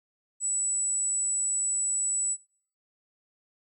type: tone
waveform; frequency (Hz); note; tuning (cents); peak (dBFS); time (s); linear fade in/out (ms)
sine; 7902; B8; 0; -25; 0.4-2.37; 50
effects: noise-tail reverb RT60 0.5 s tail -24 dB re dry